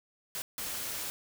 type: noise bursts at uneven times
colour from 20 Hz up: white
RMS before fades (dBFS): -37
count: 2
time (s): 0.35-0.42 / 0.58-1.1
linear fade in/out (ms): 0
effects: none